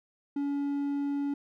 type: tone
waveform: triangle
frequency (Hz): 283.4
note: C#4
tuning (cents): +38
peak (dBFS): -26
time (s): 0.36-1.34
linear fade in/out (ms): 5
effects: none